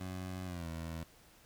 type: tone with pitch glide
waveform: 20% pulse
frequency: 92.5 to 81.93 Hz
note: F#2 to E2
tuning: 0 to -10 cents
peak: -35 dBFS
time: 0-1.04 s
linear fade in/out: 10 ms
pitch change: -210 cents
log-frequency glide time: 0.45-0.68 s
effects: pink hiss -62 dBFS RMS until 1.45 s